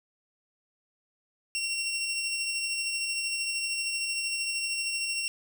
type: tone with tremolo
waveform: 20% pulse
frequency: 2735 Hz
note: F7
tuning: 37 cents flat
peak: -23 dBFS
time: 1.55-5.28 s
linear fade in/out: 0 ms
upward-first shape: sine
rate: 13 Hz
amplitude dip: 30%
effects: none